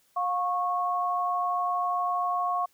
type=tone pair together; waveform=sine; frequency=712.4 / 1100 Hz; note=F5 / C#6; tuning=+34 / -14 cents; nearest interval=minor sixth; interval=752 cents; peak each=-28 / -27 dBFS; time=0.16-2.66 s; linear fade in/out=10 ms; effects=white hiss -66 dBFS RMS until 2.73 s